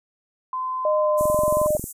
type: tone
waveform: sine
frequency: 1028 Hz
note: C6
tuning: 31 cents flat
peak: -24 dBFS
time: 0.53-1.67 s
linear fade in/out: 2 ms
type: tone with pitch glide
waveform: sine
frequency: 613 to 607 Hz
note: D#5 to D#5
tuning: -26 to -43 cents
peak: -18 dBFS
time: 0.85-1.77 s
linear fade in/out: 2 ms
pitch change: -17 cents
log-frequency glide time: 0.99-1.1 s
type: high-pass noise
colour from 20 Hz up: pink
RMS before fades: -34 dBFS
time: 1.17-1.93 s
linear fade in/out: 20 ms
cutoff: 7100 Hz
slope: 48 dB/octave
type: click train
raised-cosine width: 3 ms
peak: -18 dBFS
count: 15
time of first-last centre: 1.21-1.841 s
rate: 22.2 Hz
effects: resampled to 32000 Hz